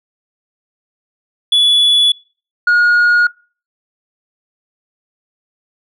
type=tone pair in turn; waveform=sine; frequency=3422 / 1438.8 Hz; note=A7 / F#6; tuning=-49 / -49 cents; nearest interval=octave + minor third; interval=1500 cents; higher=first; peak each=-5 dBFS; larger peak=neither; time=1.52-2.12 / 2.67-3.27 s; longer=neither; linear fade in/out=5 ms; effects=noise-tail reverb RT60 0.4 s tail -26 dB re dry + tanh soft clip ceiling -7 dBFS